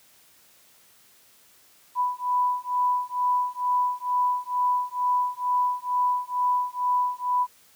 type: beating tone pair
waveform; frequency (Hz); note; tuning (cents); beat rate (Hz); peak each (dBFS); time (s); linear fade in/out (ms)
sine; 990 / 992.2; B5 / B5; +4 / +8; 2.2; -25; 1.95-7.47; 50
effects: white hiss -57 dBFS RMS until 7.75 s + high-pass 60 Hz 12 dB/octave